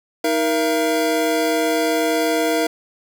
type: tone cluster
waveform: square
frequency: 315.3 / 471.3 / 676 Hz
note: D#4 / A#4 / E5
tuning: +23 / +19 / +43 cents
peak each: -22 dBFS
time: 0.24-2.67 s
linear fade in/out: 5 ms
effects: 8-bit